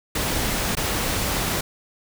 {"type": "noise with dropouts", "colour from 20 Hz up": "pink", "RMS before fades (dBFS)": -24, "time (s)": [0.15, 1.61], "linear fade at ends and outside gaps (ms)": 5, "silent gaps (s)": [0.753, 0.769], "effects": []}